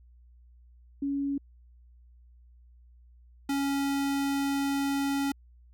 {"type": "tone pair in turn", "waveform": ["sine", "square"], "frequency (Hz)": [279.9, 278.1], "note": ["C#4", "C#4"], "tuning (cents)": [17, 6], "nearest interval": "unison", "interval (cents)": 11, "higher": "first", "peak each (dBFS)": -27, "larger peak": "neither", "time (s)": [[1.02, 1.38], [3.49, 5.32]], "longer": "second", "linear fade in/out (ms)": 5, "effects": ["added 60 Hz sine -53 dBFS peak until 5.73 s"]}